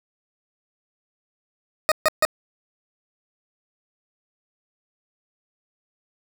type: tone bursts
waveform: 20% pulse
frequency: 622 Hz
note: D#5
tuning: 1 cent flat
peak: -10 dBFS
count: 3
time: 1.89-2.251 s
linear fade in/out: 0 ms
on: 27 ms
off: 140 ms
effects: none